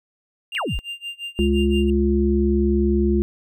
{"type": "tone with tremolo", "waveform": "triangle", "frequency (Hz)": 2794, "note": "F7", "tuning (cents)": 0, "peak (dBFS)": -25, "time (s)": [0.52, 1.9], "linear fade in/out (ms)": 2, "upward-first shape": "sine", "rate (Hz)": 5.8, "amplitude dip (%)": 95}
{"type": "exponential sweep", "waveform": "sine", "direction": "down", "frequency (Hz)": [3176, 34.67], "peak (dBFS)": -22, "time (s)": [0.55, 0.79], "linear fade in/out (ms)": 0}
{"type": "harmonic tone", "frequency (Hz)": 70, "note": "C#2", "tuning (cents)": 18, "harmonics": [1, 3, 5], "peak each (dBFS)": [-20, -20, -20], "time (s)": [1.39, 3.22], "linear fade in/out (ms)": 0}
{"effects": []}